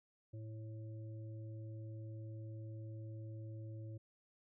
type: harmonic tone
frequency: 110 Hz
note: A2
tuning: in tune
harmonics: 1 / 3 / 5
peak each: -45 / -56 / -60 dBFS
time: 0.33-3.98 s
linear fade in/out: 10 ms
effects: none